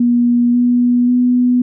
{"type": "tone with pitch steps", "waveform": "sine", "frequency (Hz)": [240.5, 243.9, 247.3], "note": ["B3", "B3", "B3"], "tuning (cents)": [-46, -21, 3], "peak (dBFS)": -9, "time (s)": [0, 1.62], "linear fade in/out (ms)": 5, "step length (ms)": 540, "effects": []}